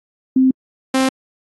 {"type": "tone pair in turn", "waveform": ["sine", "sawtooth"], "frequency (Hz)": [260.7, 263.4], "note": ["C4", "C4"], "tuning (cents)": [-6, 12], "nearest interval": "unison", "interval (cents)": 18, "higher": "second", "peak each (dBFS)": -9, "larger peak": "neither", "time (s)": [[0.36, 0.51], [0.94, 1.09]], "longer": "neither", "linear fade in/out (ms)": 5, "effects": ["AAC 32 kbps"]}